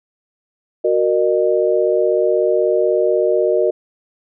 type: chord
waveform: sine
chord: D# minor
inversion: first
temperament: equal with one note detuned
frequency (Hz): 370 / 466.2 / 610.5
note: F#4 / A#4 / D#5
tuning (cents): 0 / 0 / -33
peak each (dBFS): -17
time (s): 0.84-3.71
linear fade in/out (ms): 10
effects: none